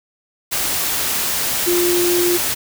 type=tone in noise; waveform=sine; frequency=351.2 Hz; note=F4; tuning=10 cents sharp; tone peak=-15 dBFS; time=1.66-2.38 s; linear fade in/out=20 ms; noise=white; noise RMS=-20 dBFS; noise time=0.51-2.55 s; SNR=+2 dB; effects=none